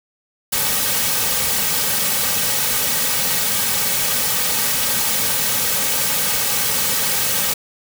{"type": "noise with comb filter", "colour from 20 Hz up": "white", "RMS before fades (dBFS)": -19, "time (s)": [0.52, 7.54], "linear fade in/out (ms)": 10, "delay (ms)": 2.9, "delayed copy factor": -0.7, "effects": []}